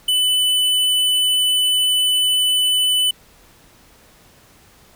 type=tone; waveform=square; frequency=2998 Hz; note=F#7; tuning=22 cents sharp; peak=-15 dBFS; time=0.08-3.11 s; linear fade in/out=5 ms; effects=pink hiss -50 dBFS RMS until 4.95 s